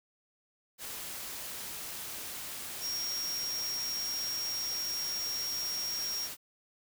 sine tone in noise, 5588 Hz, F8, in tune, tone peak -33 dBFS, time 2.8-6.29 s, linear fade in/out 50 ms, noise white, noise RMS -41 dBFS, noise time 0.78-6.37 s, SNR +5 dB, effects none

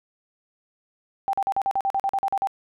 sine tone bursts, 784 Hz, G5, in tune, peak -20 dBFS, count 13, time 1.28-2.472 s, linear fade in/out 0 ms, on 52 ms, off 43 ms, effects none

